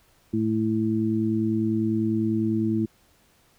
harmonic tone, 110 Hz, A2, in tune, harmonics 1 / 2 / 3, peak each -29 / -24 / -25 dBFS, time 0.33-2.86 s, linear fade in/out 10 ms, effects pink hiss -61 dBFS RMS until 3.58 s

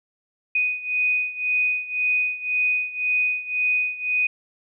sine beating tone pair, 2489 / 2490.9 Hz, D#7 / D#7, 0 / +1 cents, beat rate 1.9 Hz, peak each -22 / -25 dBFS, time 0.55-4.27 s, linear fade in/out 5 ms, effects none

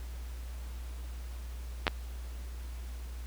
clicks, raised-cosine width 0.3 ms, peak -10 dBFS, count 2, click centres 1.868 / 1.879 s, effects added 60 Hz sine -38 dBFS peak until 3.26 s + pink hiss -54 dBFS RMS until 3.26 s

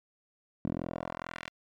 10% pulse tone with band-pass filter sweep, 42.28 Hz, E1, 45 cents sharp, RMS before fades -38 dBFS, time 0.65-1.5 s, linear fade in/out 0 ms, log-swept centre 250 to 2600 Hz, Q 1.3, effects none

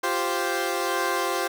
15% pulse chord, F suspended second, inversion none, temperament equal, 349.2 / 392 / 523.3 Hz, F4 / G4 / C5, 0 / 0 / 0 cents, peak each -22 dBFS, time 0.03-1.48 s, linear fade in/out 10 ms, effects none

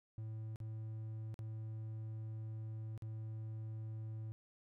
triangle tone with dropouts, 110 Hz, A2, in tune, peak -40 dBFS, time 0.18-4.32 s, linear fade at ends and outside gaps 0 ms, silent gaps 0.559-0.602 / 1.342-1.391 / 2.977-3.022 s, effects none

